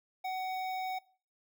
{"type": "tone with notch filter", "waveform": "square", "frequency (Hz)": 749, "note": "F#5", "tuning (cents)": 21, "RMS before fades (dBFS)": -36, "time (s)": [0.24, 0.99], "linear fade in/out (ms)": 10, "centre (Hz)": 8700, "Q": 0.53, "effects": ["noise-tail reverb RT60 0.4 s tail -20 dB re dry"]}